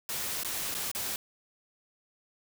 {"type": "noise with dropouts", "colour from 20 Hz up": "white", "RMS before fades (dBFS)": -34, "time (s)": [0.09, 1.16], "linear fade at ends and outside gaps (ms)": 1, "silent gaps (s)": [[0.434, 0.447], [0.743, 0.749], [0.915, 0.949]], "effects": []}